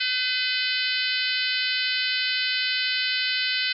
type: harmonic tone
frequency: 507 Hz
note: B4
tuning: 45 cents sharp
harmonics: 3 / 4 / 5 / 6 / 7 / 8 / 9 / 10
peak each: -30 / -31 / -30 / -29 / -34 / -30 / -32 / -35 dBFS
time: 0-3.73 s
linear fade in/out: 10 ms
effects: none